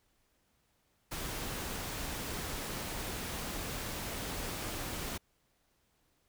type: noise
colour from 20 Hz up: pink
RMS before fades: -39 dBFS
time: 1.11-5.18 s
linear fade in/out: 10 ms
effects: pink hiss -74 dBFS RMS until 6.28 s